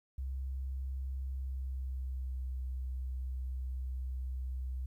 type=tone with pitch glide; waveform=sine; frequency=66 to 64.01 Hz; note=C2 to C2; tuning=+16 to -37 cents; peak=-35 dBFS; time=0.18-4.86 s; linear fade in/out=5 ms; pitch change=-53 cents; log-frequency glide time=1.3-2.49 s; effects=12-bit